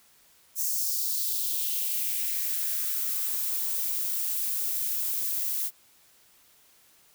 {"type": "noise with high-pass filter sweep", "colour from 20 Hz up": "violet", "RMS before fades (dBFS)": -29, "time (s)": [0.55, 5.71], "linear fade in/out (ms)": 50, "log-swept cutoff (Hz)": [6500, 200], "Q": 2.4, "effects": ["white hiss -60 dBFS RMS until 7.14 s"]}